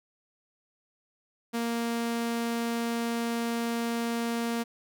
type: tone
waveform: sawtooth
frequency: 233.1 Hz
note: A#3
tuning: in tune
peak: -24 dBFS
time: 1.53-4.64 s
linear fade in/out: 20 ms
effects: none